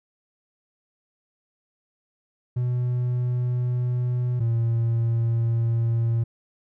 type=tone pair in turn; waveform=triangle; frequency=123.47 / 115.57 Hz; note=B2 / A#2; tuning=0 / -14 cents; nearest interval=minor second; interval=114 cents; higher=first; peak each=-19 / -17 dBFS; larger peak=second; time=2.56-4.4 / 4.4-6.24 s; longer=neither; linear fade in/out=10 ms; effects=tanh soft clip ceiling -13 dBFS